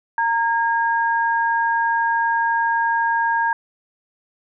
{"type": "tone pair together", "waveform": "sine", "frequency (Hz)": [923, 1627.1], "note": ["A#5", "G#6"], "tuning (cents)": [-17, -36], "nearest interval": "minor seventh", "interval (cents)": 981, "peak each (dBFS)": [-18, -21], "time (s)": [0.18, 3.53], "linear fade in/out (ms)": 2, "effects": []}